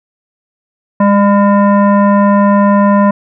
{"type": "tone with frequency modulation", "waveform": "sine", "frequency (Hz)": 203.1, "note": "G#3", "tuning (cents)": -38, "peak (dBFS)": -5, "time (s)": [1, 3.11], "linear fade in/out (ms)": 5, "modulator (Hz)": 806, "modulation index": 0.93, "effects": []}